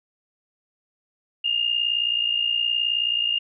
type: tone with amplitude modulation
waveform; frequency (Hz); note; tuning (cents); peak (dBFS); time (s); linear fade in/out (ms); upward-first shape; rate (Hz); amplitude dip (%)
sine; 2823; F7; +18; -17; 1.44-3.39; 10; sine; 59; 70
effects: none